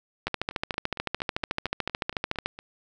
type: two click trains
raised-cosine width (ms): 0.3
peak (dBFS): -10 / -24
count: 31 / 11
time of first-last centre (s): 0.27-2.46 / 0.28-2.589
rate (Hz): 13.7 / 4.33
effects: none